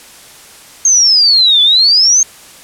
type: exponential two-way sweep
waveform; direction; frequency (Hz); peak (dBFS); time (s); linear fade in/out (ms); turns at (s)
sine; down then up; 6480 to 3436 to 6480; -5; 0.85-2.23; 2; 1.62
effects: white hiss -37 dBFS RMS until 2.63 s + low-pass 11000 Hz 12 dB/octave